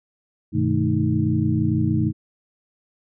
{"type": "tone cluster", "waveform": "sine", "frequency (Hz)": [98.9, 125.4, 156.3, 218.9, 313.2], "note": ["G2", "B2", "D#3", "A3", "D#4"], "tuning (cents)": [16, 27, 8, -9, 11], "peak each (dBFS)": -24, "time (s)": [0.52, 2.13], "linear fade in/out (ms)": 50, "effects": []}